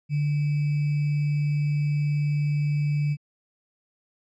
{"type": "tone with sample-and-hold", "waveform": "sine", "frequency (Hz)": 146.83, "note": "D3", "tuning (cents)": 0, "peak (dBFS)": -21, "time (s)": [0.09, 3.17], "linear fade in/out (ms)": 50, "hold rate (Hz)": 2450, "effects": ["low-pass 4000 Hz 12 dB/octave"]}